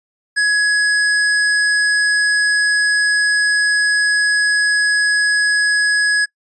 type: tone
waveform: square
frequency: 1677 Hz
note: G#6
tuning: 16 cents sharp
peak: -13 dBFS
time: 0.36-6.26 s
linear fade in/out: 20 ms
effects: noise-tail reverb RT60 0.1 s tail -25 dB re dry + resampled to 24000 Hz